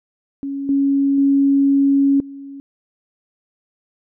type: tone with level steps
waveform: sine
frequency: 277.2 Hz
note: C#4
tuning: in tune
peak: -22 / -13 / -11 / -31 dBFS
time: 0.43-2.6 s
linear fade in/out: 0 ms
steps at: 0.69 / 1.18 / 2.2 s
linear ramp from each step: 2 ms
effects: none